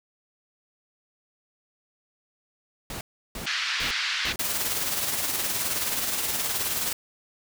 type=noise bursts; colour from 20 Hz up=pink; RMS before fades=-35 dBFS; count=4; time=2.9-4.36 s; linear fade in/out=2 ms; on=110 ms; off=340 ms
type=band-pass noise; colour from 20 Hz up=pink; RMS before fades=-28 dBFS; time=3.46-4.33 s; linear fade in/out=10 ms; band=1500 to 4900 Hz; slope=24 dB/octave
type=noise with tremolo; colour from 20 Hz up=white; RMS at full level=-26 dBFS; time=4.39-6.93 s; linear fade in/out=5 ms; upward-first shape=sine; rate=19 Hz; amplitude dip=40%
effects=none